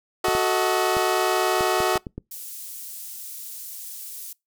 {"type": "chord", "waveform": "20% pulse", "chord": "D# diminished", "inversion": "first", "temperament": "equal with one note detuned", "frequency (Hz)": [370, 440, 630.6], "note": ["F#4", "A4", "D#5"], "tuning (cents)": [0, 0, 23], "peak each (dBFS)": [-17, -21, -21], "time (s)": [0.24, 1.98], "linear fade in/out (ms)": 5}
{"type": "clicks", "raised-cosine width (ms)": 3, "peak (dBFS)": -19, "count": 8, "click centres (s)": [0.284, 0.351, 0.968, 1.608, 1.804, 1.957, 2.068, 2.18]}
{"type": "high-pass noise", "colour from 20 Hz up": "pink", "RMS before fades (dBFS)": -37, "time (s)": [2.31, 4.33], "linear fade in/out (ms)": 5, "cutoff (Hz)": 9800, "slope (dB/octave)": 12}
{"effects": ["noise-tail reverb RT60 0.2 s tail -24 dB re dry"]}